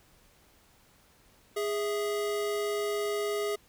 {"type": "tone pair together", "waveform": "square", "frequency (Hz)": [413.2, 655.9], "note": ["G#4", "E5"], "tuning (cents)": [-9, -9], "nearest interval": "minor sixth", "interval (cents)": 800, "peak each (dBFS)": [-30, -38], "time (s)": [1.56, 3.56], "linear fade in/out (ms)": 10, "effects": ["pink hiss -62 dBFS RMS until 3.68 s"]}